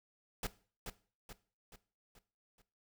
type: noise with echo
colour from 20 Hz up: pink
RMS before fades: -38 dBFS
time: 0.43-0.47 s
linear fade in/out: 2 ms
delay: 430 ms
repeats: 5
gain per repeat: -6 dB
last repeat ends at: 2.62 s
effects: noise-tail reverb RT60 0.4 s tail -17 dB re dry